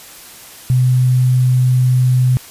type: tone with sample-and-hold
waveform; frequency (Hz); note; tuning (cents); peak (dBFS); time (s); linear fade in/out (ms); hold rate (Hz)
sine; 126.9; B2; +47; -9; 0.7-2.37; 0; 11025
effects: white hiss -37 dBFS RMS until 2.5 s + resampled to 32000 Hz